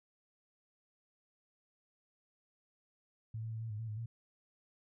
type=tone with pitch steps; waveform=sine; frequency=111 / 112.2 / 111.3 / 113.6 / 105.4 / 113.1 / 106.5 / 115.2 Hz; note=A2 / A2 / A2 / A#2 / G#2 / A2 / G#2 / A#2; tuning=+16 / +34 / +20 / -44 / +26 / +48 / +44 / -20 cents; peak=-38 dBFS; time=3.34-4.06 s; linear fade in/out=5 ms; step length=90 ms; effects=none